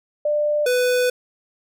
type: tone pair in turn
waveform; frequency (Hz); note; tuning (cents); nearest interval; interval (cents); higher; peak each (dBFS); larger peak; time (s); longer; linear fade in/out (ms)
sine / square; 595 / 497.4; D5 / B4; +22 / +12; minor third; 310; first; -17; neither; 0.25-0.66 / 0.66-1.1; second; 5
effects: none